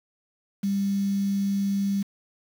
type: tone with quantisation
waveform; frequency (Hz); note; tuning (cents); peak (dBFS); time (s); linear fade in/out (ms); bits
sine; 198.3; G3; +20; -22; 0.63-2.03; 10; 7
effects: none